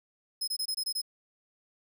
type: tone bursts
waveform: sawtooth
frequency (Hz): 5120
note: D#8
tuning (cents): +49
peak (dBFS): -27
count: 7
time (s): 0.41-1.017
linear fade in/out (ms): 10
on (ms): 67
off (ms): 23
effects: none